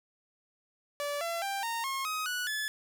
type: tone with pitch steps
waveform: sawtooth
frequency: 578 / 675.6 / 789.6 / 922.8 / 1078.6 / 1260.6 / 1473.4 / 1722.1 Hz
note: D5 / E5 / G5 / A#5 / C#6 / D#6 / F#6 / A6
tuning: -28 / +42 / +12 / -18 / -48 / +22 / -8 / -38 cents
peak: -28 dBFS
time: 1-2.68 s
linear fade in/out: 0 ms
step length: 210 ms
effects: none